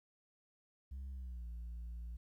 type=tone with pitch glide; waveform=sine; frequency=66.7 to 58.07 Hz; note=C2 to A#1; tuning=+34 to -6 cents; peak=-40 dBFS; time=0.91-2.17 s; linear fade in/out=10 ms; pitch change=-240 cents; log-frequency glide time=1.1-1.46 s; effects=tanh soft clip ceiling -42 dBFS + 13-bit